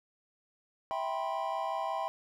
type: chord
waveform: triangle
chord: C major seventh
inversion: first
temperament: just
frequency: 654.1 / 784.9 / 981.1 / 1046.5 Hz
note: E5 / G5 / B5 / C6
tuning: -14 / +2 / -12 / 0 cents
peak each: -35 / -34 / -36 / -37 dBFS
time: 0.91-2.08 s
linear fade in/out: 0 ms
effects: none